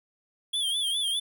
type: tone with vibrato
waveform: square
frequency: 3322 Hz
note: G#7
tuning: in tune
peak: -26 dBFS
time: 0.53-1.2 s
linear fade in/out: 10 ms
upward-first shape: sine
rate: 4.9 Hz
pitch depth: 96 cents each way
effects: none